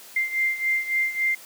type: beating tone pair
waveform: sine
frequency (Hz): 2093 / 2096.6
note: C7 / C7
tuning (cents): 0 / +3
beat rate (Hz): 3.6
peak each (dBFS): -23 / -27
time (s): 0.16-1.35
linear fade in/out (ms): 5
effects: white hiss -45 dBFS RMS until 1.45 s + high-pass 200 Hz 12 dB/octave